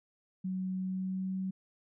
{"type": "tone with pitch glide", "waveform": "sine", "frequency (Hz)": [186.7, 188.98], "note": ["F#3", "F#3"], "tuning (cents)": [16, 37], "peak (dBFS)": -32, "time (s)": [0.44, 1.51], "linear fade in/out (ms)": 10, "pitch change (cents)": 21, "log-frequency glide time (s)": [0.76, 1.39], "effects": []}